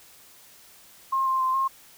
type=tone with pitch steps; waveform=sine; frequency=1067 / 1053 / 1041 / 1070 Hz; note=C6 / C6 / C6 / C6; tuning=+34 / +11 / -9 / +38 cents; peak=-21 dBFS; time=1.12-1.68 s; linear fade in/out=10 ms; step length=140 ms; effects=white hiss -52 dBFS RMS until 1.97 s